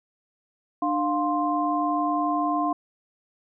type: tone cluster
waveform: sine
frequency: 298.2 / 705 / 1048 Hz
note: D4 / F5 / C6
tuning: +27 / +16 / +2 cents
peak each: -26 dBFS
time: 0.82-2.73 s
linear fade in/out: 5 ms
effects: none